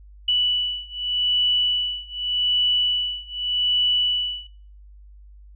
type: beating tone pair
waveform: sine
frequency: 2960 / 2960.84 Hz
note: F#7 / F#7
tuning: 0 / +1 cents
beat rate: 0.84 Hz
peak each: -22 / -23 dBFS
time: 0.28-4.47 s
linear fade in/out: 5 ms
effects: noise-tail reverb RT60 0.5 s tail -24 dB re dry + added 50 Hz sine -43 dBFS peak until 5.55 s